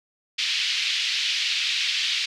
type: band-pass noise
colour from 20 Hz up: pink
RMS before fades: -25 dBFS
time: 0.38-2.26 s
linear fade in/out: 10 ms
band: 2500 to 4600 Hz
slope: 24 dB/octave
effects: none